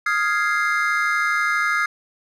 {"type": "chord", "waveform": "triangle", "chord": "F minor seventh", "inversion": "third", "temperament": "equal", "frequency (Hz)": [1244.5, 1396.9, 1661.2, 2093], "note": ["Eb6", "F6", "Ab6", "C7"], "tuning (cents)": [0, 0, 0, 0], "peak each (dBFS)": -22, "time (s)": [0.06, 1.86], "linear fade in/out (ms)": 5, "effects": []}